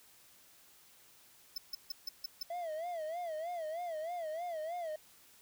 square tone bursts, 5274 Hz, E8, in tune, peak -36 dBFS, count 6, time 1.56-2.43 s, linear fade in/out 5 ms, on 20 ms, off 150 ms
triangle tone with vibrato, 662 Hz, E5, 7 cents sharp, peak -35 dBFS, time 2.5-4.96 s, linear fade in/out 5 ms, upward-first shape sine, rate 3.2 Hz, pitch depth 130 cents each way
effects white hiss -62 dBFS RMS until 5.41 s

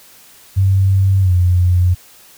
sine tone with pitch glide, 96.4 to 89.43 Hz, G2 to F2, -28 to +42 cents, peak -9 dBFS, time 0.56-1.95 s, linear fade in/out 20 ms, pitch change -130 cents, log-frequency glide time 1.21-1.32 s, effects white hiss -44 dBFS RMS until 2.37 s

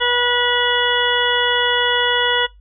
harmonic tone, 486.4 Hz, B4, 26 cents flat, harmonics 1 / 2 / 3 / 4 / 6 / 7, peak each -22 / -22 / -22 / -22 / -22 / -22 dBFS, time 0-2.47 s, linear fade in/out 20 ms, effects noise-tail reverb RT60 0.2 s tail -23 dB re dry + added 50 Hz sine -43 dBFS peak until 2.6 s

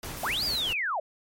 pink noise with tremolo, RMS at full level -37 dBFS, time 0.03-0.73 s, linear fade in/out 2 ms, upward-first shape sine, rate 4.7 Hz, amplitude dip 25%
violet noise, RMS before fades -39 dBFS, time 0.17-0.6 s, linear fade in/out 0 ms
sine linear two-way sweep, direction up then down, 553 to 4978 to 553 Hz, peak -26 dBFS, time 0.23-1 s, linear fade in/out 5 ms, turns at 0.44 s
effects MP3 64 kbps

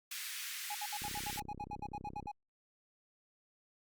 pink high-pass noise, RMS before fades -43 dBFS, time 0.11-1.4 s, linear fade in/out 5 ms, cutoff 1700 Hz, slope 24 dB/octave
triangle tone bursts, 830.6 Hz, G#5, in tune, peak -37 dBFS, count 15, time 0.7-2.316 s, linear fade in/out 5 ms, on 48 ms, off 64 ms
click train, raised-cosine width 3 ms, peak -35 dBFS, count 41, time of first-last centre 1.02-2.258 s, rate 32.3 Hz
effects Opus 48 kbps

